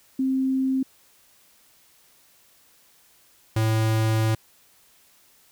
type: tone pair in turn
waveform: sine / square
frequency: 263.9 / 110.64 Hz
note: C4 / A2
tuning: +15 / +10 cents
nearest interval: octave + minor third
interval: 1505 cents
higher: first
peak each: -20 dBFS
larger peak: neither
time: 0.19-0.83 / 3.56-4.35 s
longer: second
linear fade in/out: 5 ms
effects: white hiss -58 dBFS RMS until 5.51 s